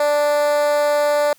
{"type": "tone with high-pass filter", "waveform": "10% pulse", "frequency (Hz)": 293.7, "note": "D4", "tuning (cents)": 0, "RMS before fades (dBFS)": -17, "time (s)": [0, 1.33], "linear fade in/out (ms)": 2, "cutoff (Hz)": 610, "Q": 5.6, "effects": ["white hiss -54 dBFS RMS until 1.38 s"]}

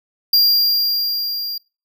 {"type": "tone with level ramp", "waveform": "square", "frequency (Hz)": 4779, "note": "D8", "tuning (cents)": 29, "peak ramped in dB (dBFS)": [-10, -24], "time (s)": [0.33, 1.58], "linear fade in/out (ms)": 5, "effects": ["noise-tail reverb RT60 0.3 s tail -23 dB re dry"]}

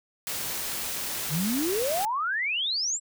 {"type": "noise", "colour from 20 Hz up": "white", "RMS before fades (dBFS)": -32, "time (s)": [0.27, 2.05], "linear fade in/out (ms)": 0}
{"type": "exponential sweep", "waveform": "sine", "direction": "up", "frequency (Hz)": [139.9, 7902], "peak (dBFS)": -25, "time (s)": [1.29, 3], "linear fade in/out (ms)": 50}
{"effects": []}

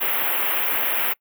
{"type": "band-stop noise", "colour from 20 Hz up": "white", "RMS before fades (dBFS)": -22, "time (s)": [0, 1.14], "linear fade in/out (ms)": 20, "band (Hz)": [3100, 12000], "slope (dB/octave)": 48, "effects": ["noise-tail reverb RT60 0.1 s tail -25 dB re dry", "high-pass 400 Hz 12 dB/octave"]}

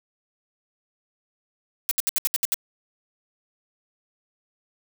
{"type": "noise bursts", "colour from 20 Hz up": "blue", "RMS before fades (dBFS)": -22, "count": 8, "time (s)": [1.89, 2.542], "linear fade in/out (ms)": 0, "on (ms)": 22, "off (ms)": 68, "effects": []}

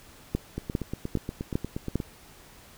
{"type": "two click trains", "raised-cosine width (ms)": 3, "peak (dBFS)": [-18, -12], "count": [13, 5], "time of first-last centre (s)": [[0.58, 2.002], [0.35, 1.956]], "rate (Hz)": [8.44, 2.49], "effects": ["pink hiss -52 dBFS RMS until 2.77 s"]}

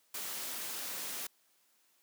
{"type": "noise", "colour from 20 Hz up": "white", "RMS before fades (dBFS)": -40, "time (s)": [0.14, 1.27], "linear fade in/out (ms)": 5, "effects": ["white hiss -71 dBFS RMS until 2.02 s", "high-pass 200 Hz 12 dB/octave"]}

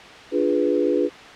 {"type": "chord", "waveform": "sine", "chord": "D diminished seventh", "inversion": "none", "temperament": "equal", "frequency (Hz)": [293.7, 349.2, 415.3, 493.9], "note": ["D4", "F4", "Ab4", "Cb5"], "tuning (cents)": [0, 0, 0, 0], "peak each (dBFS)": -23, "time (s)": [0.31, 1.1], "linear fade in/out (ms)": 50, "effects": ["white hiss -40 dBFS RMS until 1.35 s", "low-pass 3000 Hz 12 dB/octave"]}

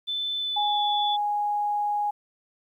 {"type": "tone with pitch glide", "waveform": "sine", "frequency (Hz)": [3520, 3448], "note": ["A7", "A7"], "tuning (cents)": [0, -36], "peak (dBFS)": -26, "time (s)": [0.07, 1.17], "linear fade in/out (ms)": 20, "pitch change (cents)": -36, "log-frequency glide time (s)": [0.37, 0.82]}
{"type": "tone", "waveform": "sine", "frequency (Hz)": 828, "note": "G#5", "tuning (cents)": -5, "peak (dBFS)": -23, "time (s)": [0.56, 2.11], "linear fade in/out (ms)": 10}
{"effects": ["10-bit"]}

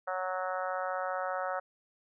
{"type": "harmonic tone", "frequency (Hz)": 185, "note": "F#3", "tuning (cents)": 0, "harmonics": [3, 4, 5, 6, 7, 8, 9, 10], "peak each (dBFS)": [-36, -37, -42, -43, -38, -41, -50, -50], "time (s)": [0.07, 1.6], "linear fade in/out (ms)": 10, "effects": []}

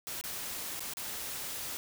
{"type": "noise with dropouts", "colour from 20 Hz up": "white", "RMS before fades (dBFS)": -39, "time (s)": [0.07, 1.77], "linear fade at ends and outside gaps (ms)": 0, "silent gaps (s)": [[0.212, 0.239], [0.795, 0.805], [0.936, 0.97]], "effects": []}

